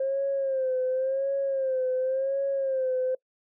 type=tone with vibrato; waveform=sine; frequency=531 Hz; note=C5; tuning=25 cents sharp; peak=-23 dBFS; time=0-3.15 s; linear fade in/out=5 ms; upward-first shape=sine; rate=0.92 Hz; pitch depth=66 cents each way; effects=noise-tail reverb RT60 0.1 s tail -24 dB re dry + tanh soft clip ceiling -19 dBFS